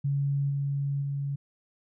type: tone with level steps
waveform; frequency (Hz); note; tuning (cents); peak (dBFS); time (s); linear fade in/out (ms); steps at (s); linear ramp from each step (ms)
sine; 140.4; C#3; +22; -24 / -26 / -28; 0.04-1.36; 10; 0.49 / 1.01; 20
effects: none